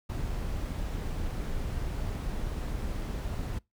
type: noise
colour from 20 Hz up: brown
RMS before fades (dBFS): -33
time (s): 0.09-3.59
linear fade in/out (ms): 10
effects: noise-tail reverb RT60 0.2 s tail -25 dB re dry